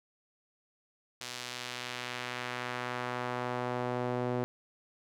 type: tone with band-pass filter sweep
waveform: sawtooth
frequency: 123.7 Hz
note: B2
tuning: 3 cents sharp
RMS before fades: -36 dBFS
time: 1.21-4.44 s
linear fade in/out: 0 ms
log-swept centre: 5100 to 460 Hz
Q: 0.87
effects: none